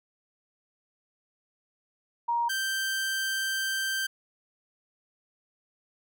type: tone pair in turn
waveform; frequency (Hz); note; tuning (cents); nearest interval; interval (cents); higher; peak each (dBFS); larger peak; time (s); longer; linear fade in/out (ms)
sine / sawtooth; 942 / 1565.1; A#5 / G6; +18 / -3; major sixth; 879; second; -24 / -24; neither; 2.28-2.49 / 2.49-4.07; second; 10
effects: none